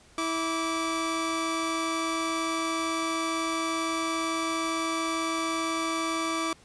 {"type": "tone pair together", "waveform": "sawtooth", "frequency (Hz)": [326.2, 1160.6], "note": ["E4", "D6"], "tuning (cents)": [-18, -21], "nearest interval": "octave + minor seventh", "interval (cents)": 2197, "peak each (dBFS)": -26, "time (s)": [0.18, 6.53], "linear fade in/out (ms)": 2, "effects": ["pink hiss -56 dBFS RMS until 6.64 s", "resampled to 22050 Hz"]}